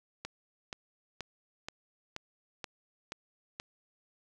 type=click train; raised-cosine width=0.2 ms; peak=-21 dBFS; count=8; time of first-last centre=0.25-3.599 s; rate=2.09 Hz; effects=none